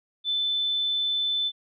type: tone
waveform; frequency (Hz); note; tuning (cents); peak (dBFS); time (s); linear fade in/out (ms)
sine; 3520; A7; 0; -23; 0.24-1.52; 50
effects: none